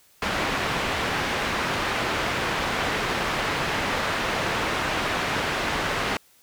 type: low-pass noise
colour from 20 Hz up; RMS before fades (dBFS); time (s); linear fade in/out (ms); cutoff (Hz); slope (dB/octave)
white; -26; 0.22-6.17; 2; 2100; 12
effects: white hiss -58 dBFS RMS until 6.42 s